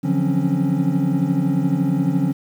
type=tone cluster; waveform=triangle; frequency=144.4 / 170.2 / 181.9 / 266.2 / 280.3 Hz; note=D3 / F3 / F#3 / C4 / C#4; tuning=-29 / -44 / -29 / +30 / +19 cents; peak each=-21 dBFS; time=0.03-2.33 s; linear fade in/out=20 ms; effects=8-bit